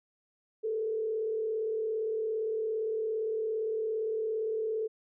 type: tone with frequency modulation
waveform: sine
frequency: 440 Hz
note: A4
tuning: in tune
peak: -29 dBFS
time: 0.63-4.88 s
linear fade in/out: 20 ms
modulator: 37.5 Hz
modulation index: 0.49
effects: none